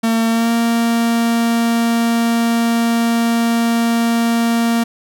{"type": "tone with pitch glide", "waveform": "45% pulse", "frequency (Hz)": [227.1, 232], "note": ["A#3", "A#3"], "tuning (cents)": [-45, -8], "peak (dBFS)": -13, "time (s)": [0.03, 4.84], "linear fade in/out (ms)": 10, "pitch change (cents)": 37, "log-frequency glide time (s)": [0.28, 0.51], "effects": []}